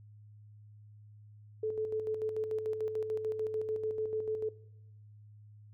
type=tone with tremolo; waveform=sine; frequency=435 Hz; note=A4; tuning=20 cents flat; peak=-30 dBFS; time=1.63-4.49 s; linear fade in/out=5 ms; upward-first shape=square; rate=6.8 Hz; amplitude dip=50%; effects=noise-tail reverb RT60 0.9 s tail -21 dB re dry + added 105 Hz sine -52 dBFS peak until 5.73 s